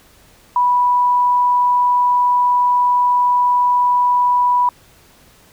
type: tone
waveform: sine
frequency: 983 Hz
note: B5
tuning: 8 cents flat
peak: -11 dBFS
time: 0.56-4.69 s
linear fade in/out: 2 ms
effects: pink hiss -49 dBFS RMS until 5.52 s